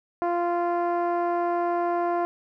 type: tone with low-pass filter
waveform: 10% pulse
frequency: 347 Hz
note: F4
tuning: 11 cents flat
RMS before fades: -25 dBFS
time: 0.22-2.25 s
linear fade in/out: 0 ms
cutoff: 780 Hz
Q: 1.3
effects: none